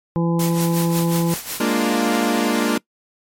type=harmonic tone; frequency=168.5 Hz; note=E3; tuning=38 cents sharp; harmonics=1 / 2 / 3 / 5 / 6; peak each=-17 / -23 / -27 / -31 / -33 dBFS; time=0.16-1.34 s; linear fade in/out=0 ms
type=noise with tremolo; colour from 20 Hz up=white; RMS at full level=-26 dBFS; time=0.39-1.62 s; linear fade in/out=5 ms; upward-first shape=sine; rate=5.5 Hz; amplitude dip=70%
type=chord; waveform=sawtooth; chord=Bb dominant seventh; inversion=third; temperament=equal; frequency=207.7 / 233.1 / 293.7 / 349.2 Hz; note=Ab3 / Bb3 / D4 / F4; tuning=0 / 0 / 0 / 0 cents; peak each=-20 / -16 / -18 / -20 dBFS; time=1.6-2.78 s; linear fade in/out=5 ms
effects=noise-tail reverb RT60 0.1 s tail -22 dB re dry + MP3 64 kbps